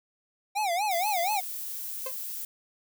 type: tone with vibrato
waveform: square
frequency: 763 Hz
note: G5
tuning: 47 cents flat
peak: -26 dBFS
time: 0.55-1.41 s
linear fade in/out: 20 ms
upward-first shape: sine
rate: 4.2 Hz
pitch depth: 210 cents each way
type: noise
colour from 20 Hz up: violet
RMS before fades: -36 dBFS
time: 0.91-2.45 s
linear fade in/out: 2 ms
type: tone with exponential decay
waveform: 30% pulse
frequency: 523.3 Hz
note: C5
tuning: in tune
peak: -28 dBFS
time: 2.06-2.15 s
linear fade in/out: 5 ms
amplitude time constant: 19 ms
effects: none